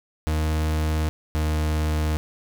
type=tone pair in turn; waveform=40% pulse; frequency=77.78 / 77.11 Hz; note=D#2 / D#2; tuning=0 / -15 cents; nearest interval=unison; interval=15 cents; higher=first; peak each=-20 dBFS; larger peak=neither; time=0.27-1.09 / 1.35-2.17 s; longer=neither; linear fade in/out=0 ms; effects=none